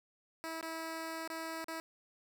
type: tone with dropouts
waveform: 10% pulse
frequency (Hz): 324.7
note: E4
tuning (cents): -26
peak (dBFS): -31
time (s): 0.44-1.8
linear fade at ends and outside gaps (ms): 0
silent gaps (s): 0.611-0.628 / 1.276-1.301 / 1.644-1.683
effects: none